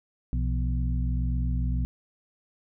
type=harmonic tone with a mistuned harmonic; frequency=61.74 Hz; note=B1; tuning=in tune; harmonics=1 / 2 / 3 / 4; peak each=-25 / -31 / -35 / -37 dBFS; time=0.33-1.85 s; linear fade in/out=0 ms; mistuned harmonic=3; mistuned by=-140 cents; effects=none